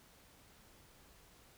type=silence; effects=pink hiss -63 dBFS RMS until 1.57 s